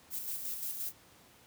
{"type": "noise with tremolo", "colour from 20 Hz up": "violet", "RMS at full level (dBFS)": -37, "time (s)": [0.1, 0.93], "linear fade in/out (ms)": 50, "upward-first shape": "square", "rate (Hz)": 5.7, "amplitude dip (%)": 40, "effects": ["pink hiss -60 dBFS RMS until 1.46 s", "high-pass 80 Hz 12 dB/octave"]}